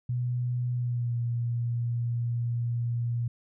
sine tone with pitch glide, 123 to 118.74 Hz, B2 to A#2, -7 to +32 cents, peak -26 dBFS, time 0.09-3.28 s, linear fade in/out 5 ms, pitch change -61 cents, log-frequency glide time 0.75-1.16 s, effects none

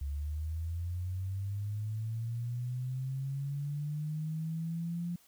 sine linear sweep, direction up, 69.2 to 174.61 Hz, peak -33 dBFS, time 0.01-5.16 s, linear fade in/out 5 ms, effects white hiss -64 dBFS RMS until 5.27 s

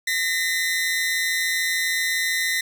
sawtooth tone pair together, 1843 / 2016 Hz, A#6 / B6, -20 / +35 cents, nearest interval major second, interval 155 cents, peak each -21 / -20 dBFS, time 0.07-2.61 s, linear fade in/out 5 ms, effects 9-bit

